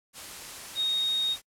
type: tone in noise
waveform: sine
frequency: 3729 Hz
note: A#7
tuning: in tune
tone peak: -24 dBFS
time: 0.75-1.37 s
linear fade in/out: 50 ms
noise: white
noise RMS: -41 dBFS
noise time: 0.13-1.42 s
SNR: +14 dB
effects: noise-tail reverb RT60 0.1 s tail -26 dB re dry + low-pass 11000 Hz 12 dB/octave